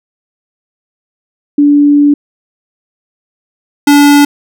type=tone pair in turn; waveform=sine / square; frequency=289.8 / 288.2 Hz; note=D4 / D4; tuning=-23 / -33 cents; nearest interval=unison; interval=10 cents; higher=first; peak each=-3 dBFS; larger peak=neither; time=1.58-2.14 / 3.87-4.25 s; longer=first; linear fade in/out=5 ms; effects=none